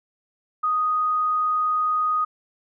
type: tone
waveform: sine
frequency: 1244.5 Hz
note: D#6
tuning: in tune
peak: -19 dBFS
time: 0.63-2.25 s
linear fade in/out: 10 ms
effects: none